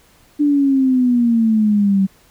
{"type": "exponential sweep", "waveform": "sine", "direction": "down", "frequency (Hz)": [296.4, 190.7], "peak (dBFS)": -11, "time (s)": [0.39, 2.07], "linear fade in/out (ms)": 20, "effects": ["pink hiss -52 dBFS RMS until 2.3 s"]}